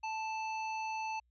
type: harmonic tone with a mistuned harmonic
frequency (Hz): 880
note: A5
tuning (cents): 0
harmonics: 1 / 3 / 5 / 7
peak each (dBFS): -36 / -42 / -54 / -56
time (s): 0.03-1.2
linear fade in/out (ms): 10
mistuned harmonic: 7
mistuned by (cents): -28
effects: added 60 Hz sine -70 dBFS peak until 1.3 s